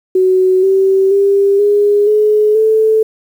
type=tone with pitch steps; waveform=sine; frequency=372.8 / 385.1 / 397.7 / 410.8 / 424.3 / 438.2 Hz; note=F#4 / G4 / G4 / G#4 / G#4 / A4; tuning=+13 / -31 / +25 / -19 / +37 / -7 cents; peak=-7 dBFS; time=0.15-3.03 s; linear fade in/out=5 ms; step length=480 ms; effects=7-bit